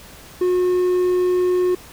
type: tone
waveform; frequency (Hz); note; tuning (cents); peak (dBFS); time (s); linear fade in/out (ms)
triangle; 362; F#4; -38; -13; 0.41-1.75; 5
effects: pink hiss -42 dBFS RMS until 1.92 s